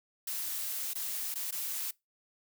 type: noise with dropouts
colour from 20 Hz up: blue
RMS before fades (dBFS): -36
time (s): 0.27-1.91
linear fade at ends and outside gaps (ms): 5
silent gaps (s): 0.935-0.953 / 1.343-1.355 / 1.51-1.523
effects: noise-tail reverb RT60 0.2 s tail -23 dB re dry